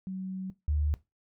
sine tone pair in turn, 188.3 / 74.47 Hz, F#3 / D2, +31 / +25 cents, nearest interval octave + major third, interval 1606 cents, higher first, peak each -33 / -25 dBFS, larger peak second, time 0.07-0.5 / 0.68-0.94 s, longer first, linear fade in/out 0 ms, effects noise-tail reverb RT60 0.2 s tail -17 dB re dry

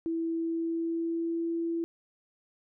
sine tone with pitch glide, 329.6 to 334.2 Hz, E4 to E4, 0 to +24 cents, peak -28 dBFS, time 0.06-1.84 s, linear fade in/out 0 ms, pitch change +24 cents, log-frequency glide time 0.35-1.5 s, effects none

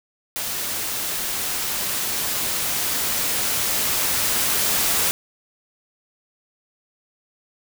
white noise with level ramp, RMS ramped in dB -27 to -20 dBFS, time 0.36-5.11 s, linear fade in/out 0 ms, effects none

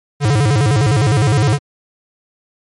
square tone with vibrato, 123.9 Hz, B2, 6 cents sharp, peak -11 dBFS, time 0.2-1.59 s, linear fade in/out 50 ms, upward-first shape square, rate 9.8 Hz, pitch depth 260 cents each way, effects MP3 48 kbps

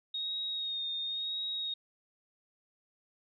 sine tone with vibrato, 3730 Hz, A#7, in tune, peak -33 dBFS, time 0.14-1.74 s, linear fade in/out 5 ms, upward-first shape sine, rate 0.95 Hz, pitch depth 30 cents each way, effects none

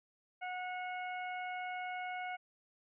harmonic tone with a mistuned harmonic, 731 Hz, F#5, 21 cents flat, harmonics 1 / 2 / 3 / 4, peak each -40 / -46 / -45 / -55 dBFS, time 0.41-2.37 s, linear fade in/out 20 ms, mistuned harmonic 4, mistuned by -42 cents, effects none

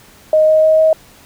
sine tone with pitch steps, 622.3 / 626.3 / 630.3 / 634.3 Hz, D#5 / D#5 / D#5 / D#5, 0 / +11 / +22 / +33 cents, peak -7 dBFS, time 0.33-0.93 s, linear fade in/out 2 ms, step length 150 ms, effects pink hiss -44 dBFS RMS until 1.25 s

